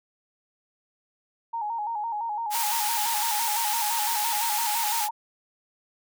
sine tone with vibrato, 880 Hz, A5, in tune, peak -27 dBFS, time 1.53-5.11 s, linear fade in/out 10 ms, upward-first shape square, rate 5.9 Hz, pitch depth 84 cents each way
white high-pass noise, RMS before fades -28 dBFS, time 2.5-5.09 s, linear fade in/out 50 ms, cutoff 980 Hz, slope 24 dB/octave
effects none

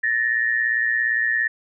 sine tone pair together, 1747.3 / 1864.7 Hz, A6 / A#6, -13 / 0 cents, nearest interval minor second, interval 113 cents, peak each -21 dBFS, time 0.03-1.48 s, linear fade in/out 10 ms, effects none

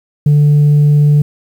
sine tone, 147.2 Hz, D3, 4 cents sharp, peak -3 dBFS, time 0.26-1.22 s, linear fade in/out 5 ms, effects tanh soft clip ceiling -4 dBFS + 7-bit

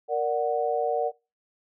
sine chord, Bb augmented, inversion none, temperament equal, 466.2 / 587.3 / 740 Hz, Bb4 / D5 / F#5, 0 / 0 / 0 cents, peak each -27 / -28 / -27 dBFS, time 0.08-1.12 s, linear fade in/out 50 ms, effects noise-tail reverb RT60 0.3 s tail -25 dB re dry

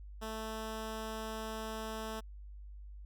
10% pulse tone, 220 Hz, A3, in tune, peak -31 dBFS, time 0.21-2.21 s, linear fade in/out 20 ms, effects added 50 Hz sine -46 dBFS peak until 3.05 s

